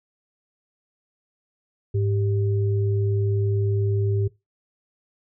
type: tone pair together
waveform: sine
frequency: 103.83 / 392 Hz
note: G#2 / G4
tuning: 0 / 0 cents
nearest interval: octave + major seventh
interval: 2300 cents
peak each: -20 / -28 dBFS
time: 1.94-4.28 s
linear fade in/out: 10 ms
effects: noise-tail reverb RT60 0.2 s tail -19 dB re dry